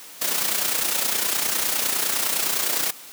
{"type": "noise with amplitude modulation", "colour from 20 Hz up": "white", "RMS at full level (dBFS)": -21, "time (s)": [0.21, 2.91], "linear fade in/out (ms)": 10, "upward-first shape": "sine", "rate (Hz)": 29.8, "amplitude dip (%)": 55, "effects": ["white hiss -42 dBFS RMS until 3.12 s", "high-pass 200 Hz 12 dB/octave"]}